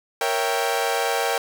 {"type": "chord", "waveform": "sawtooth", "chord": "A# diminished seventh", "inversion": "none", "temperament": "equal", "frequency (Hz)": [466.2, 554.4, 659.3, 784], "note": ["A#4", "C#5", "E5", "G5"], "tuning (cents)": [0, 0, 0, 0], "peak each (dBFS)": [-22, -24, -25, -21], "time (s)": [0.21, 1.38], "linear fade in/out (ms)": 2, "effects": []}